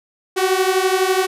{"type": "beating tone pair", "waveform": "sawtooth", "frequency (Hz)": [370, 382], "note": ["F#4", "G4"], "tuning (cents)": [0, -45], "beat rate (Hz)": 12, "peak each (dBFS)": -14, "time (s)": [0.36, 1.27], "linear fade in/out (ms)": 20, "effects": ["resampled to 32000 Hz"]}